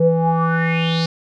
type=tone with low-pass filter sweep; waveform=square; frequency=164.81 Hz; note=E3; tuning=in tune; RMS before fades=-17 dBFS; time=0-1.06 s; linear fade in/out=5 ms; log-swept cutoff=440 to 4800 Hz; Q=6.6; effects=none